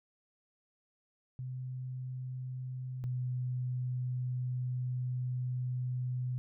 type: tone pair in turn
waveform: sine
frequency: 128 / 125.73 Hz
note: C3 / B2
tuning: -38 / +31 cents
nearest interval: unison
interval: 31 cents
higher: first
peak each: -37 / -32 dBFS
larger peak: second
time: 1.39-3.04 / 3.04-6.38 s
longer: second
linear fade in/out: 0 ms
effects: none